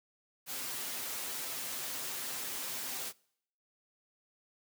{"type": "noise with comb filter", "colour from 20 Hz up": "white", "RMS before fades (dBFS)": -39, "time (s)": [0.46, 3.13], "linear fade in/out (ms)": 50, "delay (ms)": 7.7, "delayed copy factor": 0.55, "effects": ["noise-tail reverb RT60 0.7 s tail -25 dB re dry", "high-pass 150 Hz 12 dB/octave"]}